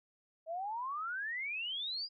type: exponential sweep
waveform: sine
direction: up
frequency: 630 to 4978 Hz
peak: -36 dBFS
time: 0.46-2.09 s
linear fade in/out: 50 ms
effects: none